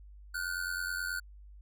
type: ring-modulated tone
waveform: square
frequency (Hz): 1480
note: F#6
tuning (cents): 0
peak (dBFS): -31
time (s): 0.34-1.2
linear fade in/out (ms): 10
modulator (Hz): 44.7
effects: added 50 Hz sine -49 dBFS peak until 1.61 s

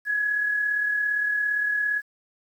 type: tone pair together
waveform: sine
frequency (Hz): 1648 / 1685.5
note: G#6 / G#6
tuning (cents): -14 / +25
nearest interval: unison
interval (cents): 39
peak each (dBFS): -33 / -22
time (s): 0.05-2.02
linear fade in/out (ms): 50
effects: 9-bit

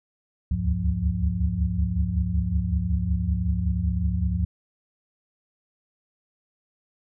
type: tone cluster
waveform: sine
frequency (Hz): 68.1 / 73.4 / 78.8 / 102.2 / 177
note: C#2 / D2 / D#2 / G#2 / F3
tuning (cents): -30 / 0 / +23 / -27 / +23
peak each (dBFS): -28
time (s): 0.51-4.45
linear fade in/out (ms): 5
effects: none

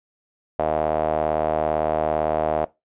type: tone with band-pass filter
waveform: sawtooth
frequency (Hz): 77.78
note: D#2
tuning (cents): 0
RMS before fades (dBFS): -22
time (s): 0.59-2.65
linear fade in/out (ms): 0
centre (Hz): 650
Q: 4.6
effects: noise-tail reverb RT60 0.2 s tail -19 dB re dry + resampled to 8000 Hz

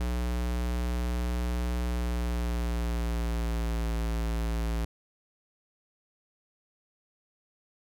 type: tone with pitch glide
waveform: square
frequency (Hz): 60.3 to 56.26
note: B1 to A1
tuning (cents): -41 to +39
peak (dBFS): -28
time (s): 0-4.85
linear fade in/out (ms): 5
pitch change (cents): -120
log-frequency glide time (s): 1.89-4.07
effects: none

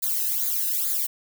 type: noise with flanger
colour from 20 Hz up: violet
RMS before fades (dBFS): -25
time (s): 0.02-1.07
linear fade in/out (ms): 10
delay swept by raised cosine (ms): 0.35 to 0.91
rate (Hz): 2.3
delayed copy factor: -1
effects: none

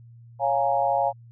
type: chord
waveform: sine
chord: Bb minor seventh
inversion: first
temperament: equal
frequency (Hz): 554.4 / 698.5 / 830.6 / 932.3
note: Db5 / F5 / Ab5 / Bb5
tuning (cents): 0 / 0 / 0 / 0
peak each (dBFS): -26 / -24 / -24 / -30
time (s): 0.39-1.13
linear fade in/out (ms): 50
effects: added 117 Hz sine -45 dBFS peak until 1.31 s

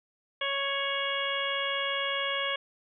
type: harmonic tone with a mistuned harmonic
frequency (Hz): 554.4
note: C#5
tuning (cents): 0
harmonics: 1 / 2 / 3 / 4 / 5 / 6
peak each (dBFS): -35 / -35 / -35 / -35 / -35 / -35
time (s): 0.41-2.56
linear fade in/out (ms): 5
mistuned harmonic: 5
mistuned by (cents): +40
effects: none

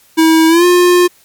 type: tone with pitch glide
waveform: square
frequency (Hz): 322.2 to 355.4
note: E4 to F4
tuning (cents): -39 to +30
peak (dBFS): -6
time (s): 0.17-1.08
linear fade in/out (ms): 20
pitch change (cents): +169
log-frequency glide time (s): 0.48-0.65
effects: white hiss -48 dBFS RMS until 1.24 s + MP3 96 kbps

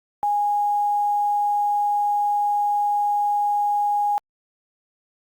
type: tone with quantisation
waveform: sine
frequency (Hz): 824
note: G#5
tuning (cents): -14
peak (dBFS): -18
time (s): 0.23-4.18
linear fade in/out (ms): 0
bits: 8
effects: Opus 48 kbps

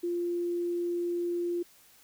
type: tone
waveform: sine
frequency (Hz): 347.6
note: F4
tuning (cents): -8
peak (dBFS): -28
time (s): 0.03-1.63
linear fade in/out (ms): 10
effects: white hiss -59 dBFS RMS until 2.03 s

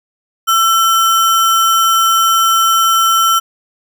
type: tone with sample-and-hold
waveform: sine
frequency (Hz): 1341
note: E6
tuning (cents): +29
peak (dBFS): -8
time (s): 0.47-3.4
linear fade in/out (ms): 20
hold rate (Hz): 4410
effects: none

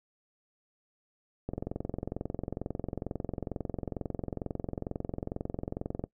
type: click train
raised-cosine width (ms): 2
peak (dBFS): -20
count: 102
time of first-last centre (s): 1.49-6.04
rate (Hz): 22.2
effects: noise-tail reverb RT60 0.1 s tail -19 dB re dry

